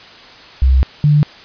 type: tone pair in turn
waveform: sine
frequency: 65.41 / 148.2 Hz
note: C2 / D3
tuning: 0 / +16 cents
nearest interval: octave + major second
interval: 1416 cents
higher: second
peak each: -7 dBFS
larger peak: neither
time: 0.62-0.83 / 1.04-1.23 s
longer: first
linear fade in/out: 0 ms
effects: white hiss -38 dBFS RMS until 1.44 s + resampled to 11025 Hz